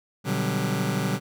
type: chord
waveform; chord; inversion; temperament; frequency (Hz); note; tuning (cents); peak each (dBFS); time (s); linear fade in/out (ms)
sawtooth; G major seventh; first; just; 122.5 / 147 / 183.75 / 196; B2 / D3 / F#3 / G3; -14 / +2 / -12 / 0; -25; 0.24-1.2; 50
effects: none